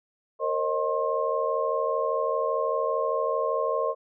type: tone cluster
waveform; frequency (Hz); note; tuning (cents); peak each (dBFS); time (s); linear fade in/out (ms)
sine; 464.1 / 537 / 622 / 1068; A#4 / C5 / D#5 / C6; -8 / +45 / -1 / +35; -29; 0.39-3.95; 50
effects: none